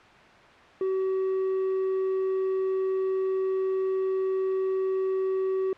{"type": "tone with quantisation", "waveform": "triangle", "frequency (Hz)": 380, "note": "F#4", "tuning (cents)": 46, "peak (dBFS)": -22, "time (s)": [0.81, 5.73], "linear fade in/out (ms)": 2, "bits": 8, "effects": ["white hiss -50 dBFS RMS until 5.77 s", "low-pass 2000 Hz 12 dB/octave"]}